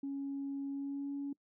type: tone with pitch glide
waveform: sine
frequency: 277.2 to 281.2 Hz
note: C#4 to C#4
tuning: 0 to +25 cents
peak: -35 dBFS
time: 0.03-1.33 s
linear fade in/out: 5 ms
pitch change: +25 cents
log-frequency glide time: 0.69-1.12 s
effects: noise-tail reverb RT60 0.1 s tail -23 dB re dry + tanh soft clip ceiling -32 dBFS